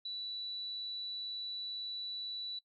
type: tone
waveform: sine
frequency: 3951 Hz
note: B7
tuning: in tune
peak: -38 dBFS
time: 0.05-2.59 s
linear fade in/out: 5 ms
effects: noise-tail reverb RT60 0.1 s tail -20 dB re dry